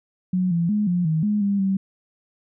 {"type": "tone with pitch steps", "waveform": "sine", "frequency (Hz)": [183.3, 169.5, 209.5, 177, 158.4, 208.9, 200.2, 193.2], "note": ["F#3", "E3", "G#3", "F3", "D#3", "G#3", "G3", "G3"], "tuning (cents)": [-16, 49, 15, 23, 31, 10, 37, -25], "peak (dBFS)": -18, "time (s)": [0.33, 1.77], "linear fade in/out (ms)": 5, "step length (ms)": 180, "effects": []}